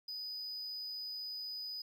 triangle tone, 4978 Hz, D#8, in tune, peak -39 dBFS, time 0.08-1.82 s, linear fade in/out 5 ms, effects 12-bit

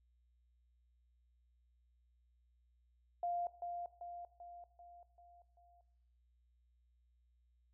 sine tone with echo, 698.5 Hz, F5, in tune, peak -35 dBFS, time 3.23-3.47 s, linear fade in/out 2 ms, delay 390 ms, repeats 6, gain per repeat -5 dB, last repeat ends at 5.81 s, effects noise-tail reverb RT60 0.8 s tail -17 dB re dry + added 60 Hz sine -70 dBFS peak until 7.73 s

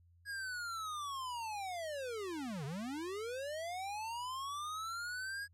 square linear two-way sweep, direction down then up, 1661.2 to 130.81 to 1661.2 Hz, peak -40 dBFS, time 0.25-5.48 s, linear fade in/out 50 ms, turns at 2.65 s, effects added 86 Hz sine -63 dBFS peak until 5.53 s + low-pass 11000 Hz 12 dB/octave

